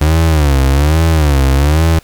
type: tone with vibrato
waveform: 35% pulse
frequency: 73.9 Hz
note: D2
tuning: 11 cents sharp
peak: -6 dBFS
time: 0.01-1.99 s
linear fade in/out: 5 ms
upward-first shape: sine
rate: 1.2 Hz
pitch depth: 180 cents each way
effects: pink hiss -44 dBFS RMS until 2.03 s